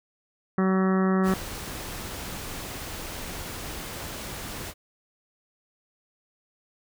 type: harmonic tone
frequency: 189 Hz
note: F#3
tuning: 37 cents sharp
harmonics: 1 / 2 / 3 / 4 / 5 / 6 / 7 / 8 / 9 / 10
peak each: -21 / -27 / -35 / -36 / -41 / -34 / -34 / -44 / -40 / -40 dBFS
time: 0.58-1.34 s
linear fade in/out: 2 ms
type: noise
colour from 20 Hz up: pink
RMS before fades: -36 dBFS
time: 1.23-4.74 s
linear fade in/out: 50 ms
effects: none